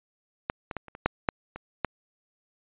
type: clicks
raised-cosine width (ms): 0.5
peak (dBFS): -11 / -19 / -17 / -29 / -26 / -6 / -7 / -23 / -10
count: 9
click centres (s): 0.499 / 0.712 / 0.767 / 0.883 / 0.951 / 1.06 / 1.288 / 1.56 / 1.847
effects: resampled to 8000 Hz